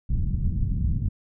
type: low-pass noise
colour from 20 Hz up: pink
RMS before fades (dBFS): -24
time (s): 0.09-1.09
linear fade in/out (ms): 10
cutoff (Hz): 170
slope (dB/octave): 24
effects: none